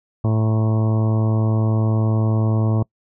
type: harmonic tone with a mistuned harmonic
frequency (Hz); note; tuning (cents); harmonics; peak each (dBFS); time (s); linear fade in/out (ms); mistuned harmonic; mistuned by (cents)
110; A2; 0; 1 / 2 / 3 / 4 / 5 / 6 / 7 / 8 / 9 / 10; -16 / -24 / -28 / -32 / -33 / -33 / -39 / -38 / -41 / -38; 0.24-2.83; 5; 8; +59
effects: noise-tail reverb RT60 0.1 s tail -26 dB re dry